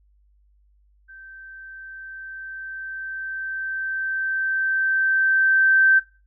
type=tone with level ramp; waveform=sine; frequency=1555 Hz; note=G6; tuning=14 cents flat; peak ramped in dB=-41 to -12 dBFS; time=1.08-6 s; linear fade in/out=20 ms; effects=noise-tail reverb RT60 0.3 s tail -18 dB re dry + added 50 Hz sine -56 dBFS peak until 6.26 s